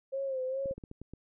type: tone with vibrato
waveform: sine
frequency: 530 Hz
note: C5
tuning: 22 cents sharp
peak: -31 dBFS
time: 0.12-0.74 s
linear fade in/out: 20 ms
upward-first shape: sine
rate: 2.4 Hz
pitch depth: 58 cents each way
type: clicks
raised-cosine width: 3 ms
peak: -31 dBFS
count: 7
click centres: 0.658 / 0.711 / 0.78 / 0.838 / 0.914 / 1.016 / 1.136 s
effects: none